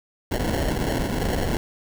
pink noise with sample-and-hold, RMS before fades -24 dBFS, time 0.31-1.57 s, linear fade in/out 2 ms, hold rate 1225 Hz, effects none

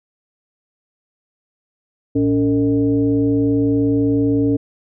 sine tone with frequency modulation, 282.9 Hz, C#4, 35 cents sharp, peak -13 dBFS, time 2.15-4.57 s, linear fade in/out 10 ms, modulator 170 Hz, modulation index 0.84, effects none

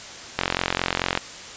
click train, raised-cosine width 0.3 ms, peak -4 dBFS, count 36, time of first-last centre 0.39-1.175 s, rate 44.6 Hz, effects white hiss -38 dBFS RMS until 1.56 s + resampled to 16000 Hz

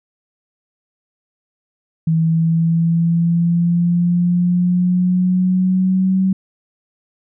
sine exponential sweep, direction up, 161.6 to 190 Hz, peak -12 dBFS, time 2.07-6.33 s, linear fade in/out 5 ms, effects none

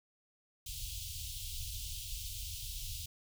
pink band-stop noise, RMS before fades -42 dBFS, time 0.66-3.06 s, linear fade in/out 5 ms, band 110 to 2900 Hz, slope 48 dB/octave, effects none

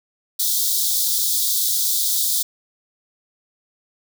white high-pass noise, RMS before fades -20 dBFS, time 0.39-2.43 s, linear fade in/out 10 ms, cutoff 3400 Hz, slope 96 dB/octave, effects none

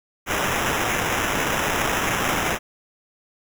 white noise with sample-and-hold, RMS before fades -23 dBFS, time 0.26-2.59 s, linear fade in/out 50 ms, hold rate 4410 Hz, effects none

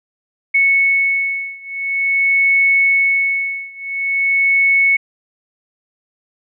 sine beating tone pair, 2208 / 2208.47 Hz, C#7 / C#7, -7 / -7 cents, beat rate 0.47 Hz, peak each -15 / -16 dBFS, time 0.54-4.97 s, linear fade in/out 10 ms, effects none

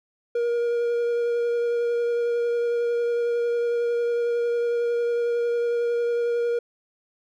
triangle tone with vibrato, 473.6 Hz, A#4, 27 cents sharp, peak -19 dBFS, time 0.35-6.59 s, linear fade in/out 5 ms, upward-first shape triangle, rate 11 Hz, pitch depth 13 cents each way, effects none

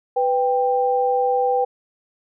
sine tone pair together, 497 / 789 Hz, B4 / G5, +11 / +11 cents, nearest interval minor sixth, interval 800 cents, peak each -19 dBFS, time 0.16-1.65 s, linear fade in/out 10 ms, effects none

